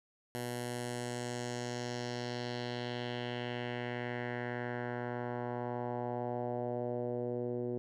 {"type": "tone with low-pass filter sweep", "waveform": "10% pulse", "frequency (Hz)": 121.8, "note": "B2", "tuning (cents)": -24, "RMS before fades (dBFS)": -38, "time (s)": [0.35, 7.78], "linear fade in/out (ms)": 0, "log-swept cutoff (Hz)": [12000, 400], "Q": 2.2, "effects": []}